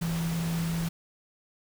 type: tone in noise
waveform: sine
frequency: 166.3 Hz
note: E3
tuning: 16 cents sharp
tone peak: -27 dBFS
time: 0.01-0.89 s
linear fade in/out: 10 ms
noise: pink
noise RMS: -38 dBFS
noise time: 0.01-0.89 s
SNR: +8 dB
effects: none